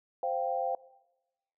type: chord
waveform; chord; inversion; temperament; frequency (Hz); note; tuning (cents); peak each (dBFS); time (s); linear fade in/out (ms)
sine; C suspended fourth; none; just; 523.3 / 697.7 / 784.9; C5 / F5 / G5; 0 / -2 / +2; -33; 0.23-0.75; 2
effects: noise-tail reverb RT60 1.0 s tail -20 dB re dry